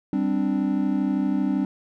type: chord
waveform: triangle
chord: G suspended fourth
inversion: none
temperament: just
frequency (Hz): 196 / 261.3 / 294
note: G3 / C4 / D4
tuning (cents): 0 / -2 / +2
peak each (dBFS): -23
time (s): 0.13-1.65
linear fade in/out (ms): 2
effects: none